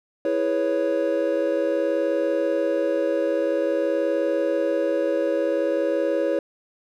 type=chord; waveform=triangle; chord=C# minor seventh; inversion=first; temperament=equal; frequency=329.6 / 415.3 / 493.9 / 554.4 Hz; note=E4 / G#4 / B4 / C#5; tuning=0 / 0 / 0 / 0 cents; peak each=-24 / -27 / -25 / -21 dBFS; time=0.25-6.39 s; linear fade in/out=2 ms; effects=none